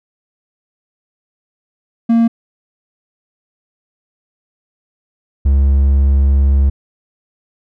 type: tone pair in turn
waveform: triangle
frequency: 230.5 / 68.87 Hz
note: A#3 / C#2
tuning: -19 / -11 cents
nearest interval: octave + major sixth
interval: 2092 cents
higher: first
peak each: -6 dBFS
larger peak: neither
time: 2.09-2.28 / 5.45-6.7 s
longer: second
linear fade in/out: 10 ms
effects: none